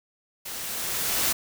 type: noise with level ramp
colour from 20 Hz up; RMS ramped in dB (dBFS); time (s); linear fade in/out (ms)
white; -36 to -23; 0.45-1.33; 10
effects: none